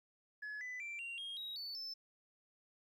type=tone with pitch steps; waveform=sine; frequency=1700 / 1998.4 / 2349 / 2762 / 3246 / 3816 / 4486 / 5274 Hz; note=G#6 / B6 / D7 / F7 / G#7 / A#7 / C#8 / E8; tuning=+40 / +20 / 0 / -20 / -40 / +40 / +20 / 0 cents; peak=-40 dBFS; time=0.42-1.94 s; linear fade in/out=10 ms; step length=190 ms; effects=tanh soft clip ceiling -41 dBFS + 13-bit